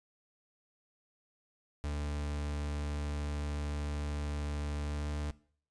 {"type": "tone with pitch glide", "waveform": "40% pulse", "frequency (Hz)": [73.42, 74.06], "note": ["D2", "D2"], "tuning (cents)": [0, 15], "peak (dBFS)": -33, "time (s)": [1.84, 5.31], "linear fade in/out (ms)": 0, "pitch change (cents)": 15, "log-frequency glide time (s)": [4.85, 5.08], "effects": ["noise-tail reverb RT60 0.5 s tail -20 dB re dry", "resampled to 22050 Hz"]}